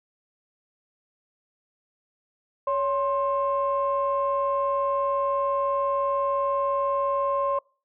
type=tone pair together; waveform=sine; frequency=560 / 1057.1 Hz; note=C#5 / C6; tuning=+18 / +17 cents; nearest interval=major seventh; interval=1099 cents; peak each=-24 dBFS; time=2.67-7.59 s; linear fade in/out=5 ms; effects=noise-tail reverb RT60 0.4 s tail -26 dB re dry + tanh soft clip ceiling -15 dBFS